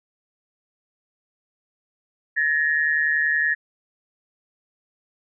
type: tone pair together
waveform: sine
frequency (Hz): 1714 / 1864.7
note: A6 / A#6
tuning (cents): -46 / 0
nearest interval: minor second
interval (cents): 146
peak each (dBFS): -21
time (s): 2.36-3.55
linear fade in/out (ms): 20
effects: none